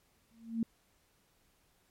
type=tone with exponential growth; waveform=sine; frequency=227.9 Hz; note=A#3; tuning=39 cents flat; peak=-26 dBFS; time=0.31-0.63 s; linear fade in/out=2 ms; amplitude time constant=69 ms; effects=pink hiss -71 dBFS RMS until 1.9 s + MP3 64 kbps